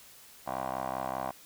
15% pulse tone with band-pass filter, 65.1 Hz, C2, 8 cents flat, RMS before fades -35 dBFS, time 0.46-1.32 s, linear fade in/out 20 ms, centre 840 Hz, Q 5.4, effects white hiss -54 dBFS RMS until 1.45 s

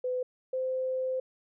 sine tone pair in turn, 504 / 517.3 Hz, B4 / C5, +35 / -20 cents, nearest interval unison, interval 45 cents, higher second, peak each -28 dBFS, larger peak neither, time 0.04-0.23 / 0.53-1.2 s, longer second, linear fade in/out 5 ms, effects none

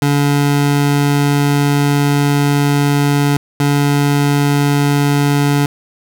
25% pulse tone pair in turn, 143.3 / 143.3 Hz, D3 / D3, -42 / -42 cents, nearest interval unison, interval 0 cents, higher neither, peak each -7 dBFS, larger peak neither, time 0.02-3.37 / 3.6-5.66 s, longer first, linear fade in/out 2 ms, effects none

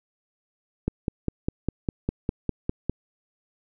click train, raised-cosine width 3 ms, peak -11 dBFS, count 11, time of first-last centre 0.88-2.896 s, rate 4.96 Hz, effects none

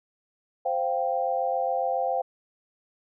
sine chord, C suspended fourth, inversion none, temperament just, 523.3 / 697.7 / 784.9 Hz, C5 / F5 / G5, 0 / -2 / +2 cents, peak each -28 dBFS, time 0.65-2.22 s, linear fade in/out 10 ms, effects none

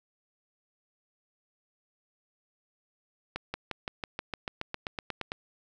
accelerating click train, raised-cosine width 0.3 ms, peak -17 dBFS, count 15, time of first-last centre 3.36-5.319 s, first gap 180 ms, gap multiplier 0.96, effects none

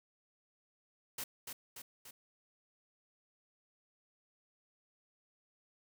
white noise with echo, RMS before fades -41 dBFS, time 1.18-1.24 s, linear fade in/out 5 ms, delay 290 ms, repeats 3, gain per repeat -4 dB, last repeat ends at 2.11 s, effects none

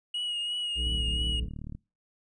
triangle tone with vibrato, 2891 Hz, F#7, 41 cents flat, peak -28 dBFS, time 0.14-1.4 s, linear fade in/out 5 ms, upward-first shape triangle, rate 2.9 Hz, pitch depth 33 cents each way
harmonic tone, 60.5 Hz, B1, 35 cents flat, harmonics 1 / 3 / 5 / 7 / 8, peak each -29 / -44 / -47 / -49 / -58 dBFS, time 0.75-1.49 s, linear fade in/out 50 ms
click train, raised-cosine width 5 ms, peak -27 dBFS, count 34, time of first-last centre 0.87-1.75 s, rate 37.5 Hz
effects noise-tail reverb RT60 0.3 s tail -26 dB re dry + resampled to 22050 Hz

